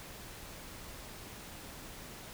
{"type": "silence", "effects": ["pink hiss -48 dBFS RMS until 2.33 s"]}